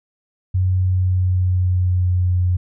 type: tone with pitch glide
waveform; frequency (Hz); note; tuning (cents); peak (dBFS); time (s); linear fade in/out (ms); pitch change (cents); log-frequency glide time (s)
sine; 92.5 to 89.92; F#2 to F#2; 0 to -49; -14; 0.54-2.57; 10; -49; 0.8-2.4
effects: none